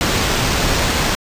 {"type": "noise with sample-and-hold", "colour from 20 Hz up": "pink", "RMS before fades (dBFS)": -17, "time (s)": [0.01, 1.15], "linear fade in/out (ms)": 0, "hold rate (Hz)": 11025, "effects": ["resampled to 32000 Hz"]}